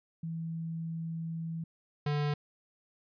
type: tone pair in turn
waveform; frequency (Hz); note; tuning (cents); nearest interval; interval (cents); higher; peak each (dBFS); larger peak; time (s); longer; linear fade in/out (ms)
sine / square; 164 / 146.93; E3 / D3; -9 / +1; major second; 190; first; -34 / -29; second; 0.23-1.64 / 2.06-2.34; first; 5
effects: resampled to 11025 Hz